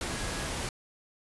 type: tone in noise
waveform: sine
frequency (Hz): 1661.2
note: G#6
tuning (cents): 0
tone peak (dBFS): -45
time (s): 0.08-0.47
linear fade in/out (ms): 2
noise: pink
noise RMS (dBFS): -34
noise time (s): 0.01-0.69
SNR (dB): -14
effects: resampled to 24000 Hz